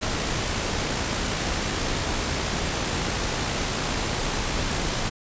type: noise with amplitude modulation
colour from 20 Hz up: pink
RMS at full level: -25 dBFS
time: 0.01-5.1 s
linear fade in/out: 20 ms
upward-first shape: sine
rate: 58.3 Hz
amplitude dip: 25%
effects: resampled to 16000 Hz